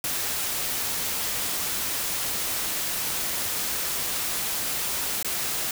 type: noise with dropouts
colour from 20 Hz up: white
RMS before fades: -28 dBFS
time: 0.04-5.71 s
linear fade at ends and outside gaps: 2 ms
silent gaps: 5.228-5.246 s
effects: none